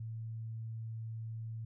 sine tone, 112.4 Hz, A2, 37 cents sharp, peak -39 dBFS, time 0-1.65 s, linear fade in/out 5 ms, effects none

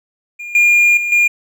triangle tone with level steps, 2415 Hz, D7, 48 cents sharp, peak -24 / -6 / -15 / -7 dBFS, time 0.39-1.28 s, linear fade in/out 10 ms, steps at 0.55 / 0.97 / 1.12 s, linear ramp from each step 2 ms, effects none

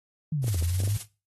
sine linear two-way sweep, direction down then up, 161.9 to 80.4 to 106 Hz, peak -24 dBFS, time 0.32-0.97 s, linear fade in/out 5 ms, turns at 0.59 s
blue noise with tremolo, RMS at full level -33 dBFS, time 0.42-1.06 s, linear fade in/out 50 ms, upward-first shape triangle, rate 19 Hz, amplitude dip 75%
clicks, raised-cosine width 2 ms, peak -25 dBFS, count 7, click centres 0.443 / 0.481 / 0.545 / 0.625 / 0.803 / 0.836 / 0.876 s
effects noise-tail reverb RT60 0.3 s tail -19 dB re dry + AAC 32 kbps

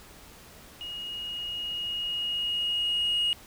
sine tone with level ramp, 2875 Hz, F7, 50 cents sharp, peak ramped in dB -35 to -21 dBFS, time 0.81-3.33 s, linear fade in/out 0 ms, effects tanh soft clip ceiling -21 dBFS + pink hiss -50 dBFS RMS until 3.46 s

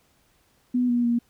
sine tone with pitch steps, 247.6 / 240.9 / 236.7 Hz, B3 / B3 / A#3, +5 / -43 / +27 cents, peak -19 dBFS, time 0.74-1.19 s, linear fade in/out 10 ms, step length 150 ms, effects pink hiss -64 dBFS RMS until 1.29 s

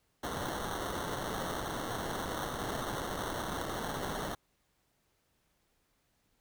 blue noise with sample-and-hold, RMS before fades -37 dBFS, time 0.23-4.35 s, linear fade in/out 5 ms, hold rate 2450 Hz, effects pink hiss -75 dBFS RMS until 6.4 s

